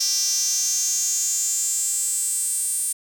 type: tone with high-pass filter sweep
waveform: sawtooth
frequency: 394.6 Hz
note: G4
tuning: 11 cents sharp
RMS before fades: -23 dBFS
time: 0-2.93 s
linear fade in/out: 10 ms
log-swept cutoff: 5600 to 9000 Hz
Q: 7.4
effects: none

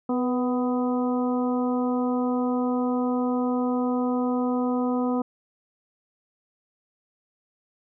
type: harmonic tone with a mistuned harmonic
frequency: 250 Hz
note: B3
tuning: 21 cents sharp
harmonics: 1 / 2 / 3 / 4 / 5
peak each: -23 / -29 / -33 / -35 / -37 dBFS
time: 0.09-5.22 s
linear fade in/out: 5 ms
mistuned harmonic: 2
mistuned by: -26 cents
effects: none

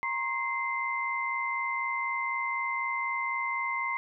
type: tone cluster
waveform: sine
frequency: 946 / 1070 / 2079 Hz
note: A#5 / C6 / C7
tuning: +25 / +38 / -12 cents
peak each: -36 / -33 / -31 dBFS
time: 0.03-3.97 s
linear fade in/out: 0 ms
effects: none

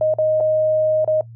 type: tone with dropouts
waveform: sine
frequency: 622.3 Hz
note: D#5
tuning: in tune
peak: -14 dBFS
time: 0.01-1.21 s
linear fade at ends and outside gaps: 2 ms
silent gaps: 0.139-0.185 / 0.403-0.407 / 1.046-1.076 s
effects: noise-tail reverb RT60 0.1 s tail -19 dB re dry + added 115 Hz sine -36 dBFS peak until 1.35 s

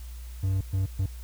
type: tone bursts at uneven times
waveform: triangle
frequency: 95.5 Hz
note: G2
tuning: 45 cents flat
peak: -21 dBFS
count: 3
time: 0.43-0.61 / 0.73-0.86 / 0.99-1.06 s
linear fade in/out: 5 ms
effects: added 60 Hz sine -37 dBFS peak until 1.23 s + white hiss -53 dBFS RMS until 1.23 s

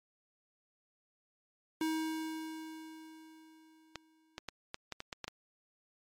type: tone with exponential decay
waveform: square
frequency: 317.7 Hz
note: D#4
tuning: 36 cents sharp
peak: -31 dBFS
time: 1.81-4.39 s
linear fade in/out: 2 ms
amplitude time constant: 560 ms
type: clicks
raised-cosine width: 0.2 ms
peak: -22 dBFS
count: 9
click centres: 3.957 / 4.381 / 4.487 / 4.744 / 4.923 / 5.004 / 5.128 / 5.243 / 5.28 s
effects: MP3 64 kbps

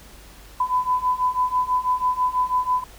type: beating tone pair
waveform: sine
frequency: 1000 / 1006.1 Hz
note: B5 / B5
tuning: +21 / +32 cents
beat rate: 6.1 Hz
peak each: -23 / -21 dBFS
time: 0.6-2.84 s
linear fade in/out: 5 ms
effects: added 50 Hz sine -46 dBFS peak until 2.98 s + pink hiss -47 dBFS RMS until 2.98 s

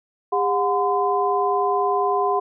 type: tone cluster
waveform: sine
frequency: 403.8 / 728 / 1022 Hz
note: G#4 / F#5 / C6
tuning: -49 / -28 / -41 cents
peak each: -22 dBFS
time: 0.32-2.4 s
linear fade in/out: 10 ms
effects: none

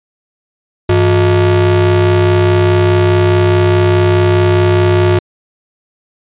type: ring-modulated tone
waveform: square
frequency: 130.7 Hz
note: C3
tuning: 1 cent flat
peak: -5 dBFS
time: 0.89-5.19 s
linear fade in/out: 5 ms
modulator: 229 Hz
effects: resampled to 8000 Hz

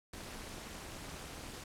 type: noise with amplitude modulation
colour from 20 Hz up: pink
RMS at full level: -43 dBFS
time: 0.13-1.64 s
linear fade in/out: 5 ms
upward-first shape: sine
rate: 237 Hz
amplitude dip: 80%
effects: low-pass 11000 Hz 12 dB/octave

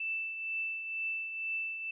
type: tone with tremolo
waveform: sine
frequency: 2650 Hz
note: E7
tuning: 9 cents sharp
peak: -31 dBFS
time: 0-1.91 s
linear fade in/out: 5 ms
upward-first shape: triangle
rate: 2.1 Hz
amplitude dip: 55%
effects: none

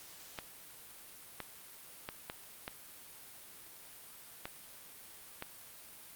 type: clicks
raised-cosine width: 0.3 ms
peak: -23 dBFS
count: 7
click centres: 0.388 / 1.403 / 2.089 / 2.299 / 2.679 / 4.455 / 5.424 s
effects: white hiss -53 dBFS RMS until 6.15 s + Opus 48 kbps

